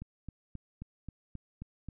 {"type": "click train", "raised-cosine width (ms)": 5, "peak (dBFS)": -29, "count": 8, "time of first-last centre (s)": [0.02, 1.887], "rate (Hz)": 3.75, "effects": []}